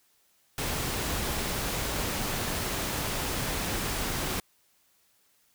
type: noise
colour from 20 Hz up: pink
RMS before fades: -31 dBFS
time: 0.58-4.4 s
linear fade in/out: 2 ms
effects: white hiss -67 dBFS RMS until 5.54 s